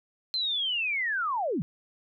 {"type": "linear sweep", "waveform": "sine", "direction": "down", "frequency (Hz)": [4153, 132.3], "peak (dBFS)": -26, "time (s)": [0.34, 1.62], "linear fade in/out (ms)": 0, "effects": []}